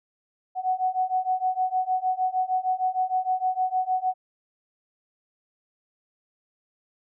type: beating tone pair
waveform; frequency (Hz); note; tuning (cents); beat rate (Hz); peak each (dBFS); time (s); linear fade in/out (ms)
sine; 740 / 746.5; F#5 / F#5; 0 / +15; 6.5; -26 / -25; 0.55-4.14; 50
effects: none